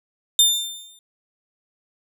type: tone with exponential decay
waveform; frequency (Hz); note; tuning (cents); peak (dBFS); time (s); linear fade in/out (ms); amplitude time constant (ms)
sawtooth; 3601; A7; +39; -7; 0.39-0.99; 2; 130
effects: none